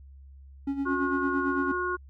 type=tone with tremolo; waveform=triangle; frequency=277.2 Hz; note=C#4; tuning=in tune; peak=-23 dBFS; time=0.67-1.72 s; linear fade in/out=5 ms; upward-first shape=sine; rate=8.9 Hz; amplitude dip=65%
type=harmonic tone; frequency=360.9 Hz; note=F#4; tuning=43 cents flat; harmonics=1 / 3 / 4; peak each=-31 / -31 / -31 dBFS; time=0.85-1.97 s; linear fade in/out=20 ms
effects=added 68 Hz sine -46 dBFS peak until 2.09 s